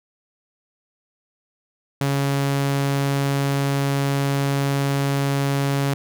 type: tone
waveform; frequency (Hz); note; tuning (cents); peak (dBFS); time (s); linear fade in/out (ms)
sawtooth; 139.3; C#3; +9; -15; 2.01-5.94; 2
effects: none